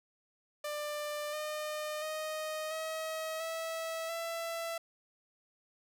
sawtooth tone with pitch steps, 594 / 607.9 / 622.1 / 636.6 / 651.5 / 666.7 Hz, D5 / D#5 / D#5 / D#5 / E5 / E5, +20 / -40 / 0 / +39 / -20 / +19 cents, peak -32 dBFS, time 0.64-4.78 s, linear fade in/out 5 ms, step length 690 ms, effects none

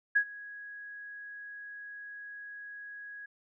sine tone with ADSR envelope, 1661.2 Hz, G#6, in tune, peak -20 dBFS, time 0.15-3.26 s, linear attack 14 ms, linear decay 75 ms, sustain -22 dB, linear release 7 ms, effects none

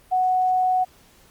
sine tone, 740 Hz, F#5, in tune, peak -17 dBFS, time 0.11-0.85 s, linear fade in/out 20 ms, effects pink hiss -54 dBFS RMS until 1.3 s + Opus 32 kbps

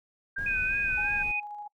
sine tone with vibrato, 1568 Hz, G6, in tune, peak -30 dBFS, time 0.36-1.23 s, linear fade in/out 10 ms, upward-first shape sine, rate 2.9 Hz, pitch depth 72 cents each way
brown noise, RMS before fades -41 dBFS, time 0.38-1.32 s, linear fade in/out 5 ms
sine tone, 2489 Hz, D#7, in tune, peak -27 dBFS, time 0.46-1.4 s, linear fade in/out 5 ms
sine tone with tremolo, 830.6 Hz, G#5, in tune, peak -36 dBFS, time 0.97-1.68 s, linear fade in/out 10 ms, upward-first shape square, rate 13 Hz, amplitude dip 25%
effects noise-tail reverb RT60 0.1 s tail -23 dB re dry

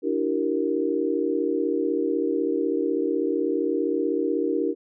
sine chord, E half-diminished seventh, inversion third, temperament equal with one note detuned, 293.7 / 329.6 / 385.9 / 466.2 Hz, D4 / E4 / G4 / Bb4, 0 / 0 / -27 / 0 cents, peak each -27 dBFS, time 0.02-4.75 s, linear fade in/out 50 ms, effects none

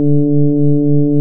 sine tone with frequency modulation, 146.83 Hz, D3, in tune, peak -7 dBFS, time 0-1.2 s, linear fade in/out 0 ms, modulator 145 Hz, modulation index 1.6, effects none

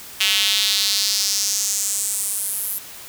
square tone with high-pass filter sweep, 101 Hz, G#2, 48 cents flat, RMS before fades -21 dBFS, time 0.2-2.79 s, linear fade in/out 10 ms, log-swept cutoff 2900 to 12000 Hz, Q 2.8, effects white hiss -38 dBFS RMS until 3.08 s

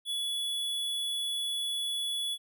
square tone, 3408 Hz, G#7, 44 cents sharp, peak -31 dBFS, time 0.05-2.38 s, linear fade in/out 50 ms, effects none

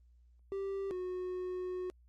triangle tone pair in turn, 391.5 / 365.4 Hz, G4 / F#4, -2 / -22 cents, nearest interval minor second, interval 120 cents, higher first, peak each -33 / -34 dBFS, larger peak first, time 0.52-0.91 / 0.91-1.9 s, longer second, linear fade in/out 0 ms, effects added 60 Hz sine -60 dBFS peak until 2.08 s + Opus 32 kbps

